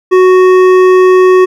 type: tone with hard clipping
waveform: sine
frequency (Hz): 370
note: F#4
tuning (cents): 0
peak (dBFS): -4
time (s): 0.11-1.46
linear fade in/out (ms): 20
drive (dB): 11
effects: none